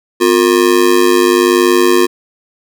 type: tone with amplitude modulation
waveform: square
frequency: 356.9 Hz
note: F4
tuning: 38 cents sharp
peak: -4 dBFS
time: 0.2-2.07 s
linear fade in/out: 20 ms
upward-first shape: sine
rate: 101 Hz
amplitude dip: 90%
effects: none